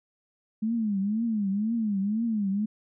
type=tone with vibrato; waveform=sine; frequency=212.3 Hz; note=G#3; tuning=38 cents sharp; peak=-24 dBFS; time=0.62-2.66 s; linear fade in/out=10 ms; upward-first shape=triangle; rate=2 Hz; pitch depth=190 cents each way; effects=none